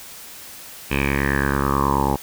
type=tone with low-pass filter sweep; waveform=10% pulse; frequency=69.3 Hz; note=C#2; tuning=in tune; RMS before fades=-20 dBFS; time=0.9-2.17 s; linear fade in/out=20 ms; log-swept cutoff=2700 to 780 Hz; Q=6.3; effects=white hiss -39 dBFS RMS until 2.22 s